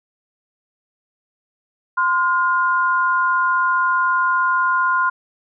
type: tone pair together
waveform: sine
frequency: 1037.3 / 1422 Hz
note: C6 / F6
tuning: -15 / +31 cents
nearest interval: perfect fourth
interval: 546 cents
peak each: -17 / -18 dBFS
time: 1.97-5.1 s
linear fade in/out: 10 ms
effects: none